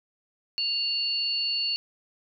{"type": "tone pair together", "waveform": "sine", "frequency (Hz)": [2794, 4432], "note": ["F7", "C#8"], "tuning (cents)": [0, -1], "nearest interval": "minor sixth", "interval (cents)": 799, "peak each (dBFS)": [-30, -26], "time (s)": [0.58, 1.76], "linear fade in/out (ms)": 0, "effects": []}